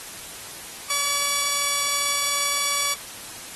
5% pulse tone pair together, 570 / 1140 Hz, C#5 / C#6, +48 / +48 cents, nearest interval octave, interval 1200 cents, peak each -21 / -13 dBFS, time 0.9-2.94 s, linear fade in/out 2 ms, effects white hiss -38 dBFS RMS until 3.55 s + AAC 32 kbps

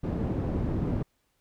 white low-pass noise, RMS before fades -29 dBFS, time 0.03-1.03 s, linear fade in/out 10 ms, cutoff 250 Hz, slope 12 dB/octave, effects pink hiss -73 dBFS RMS until 1.4 s

